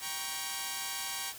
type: chord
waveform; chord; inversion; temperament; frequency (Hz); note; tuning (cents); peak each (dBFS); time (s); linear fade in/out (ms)
5% pulse; G diminished; none; equal with one note detuned; 784 / 946.4 / 1108.7; G5 / Bb5 / Db6; 0 / +26 / 0; -28; 0-1.34; 50
effects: white hiss -47 dBFS RMS until 1.38 s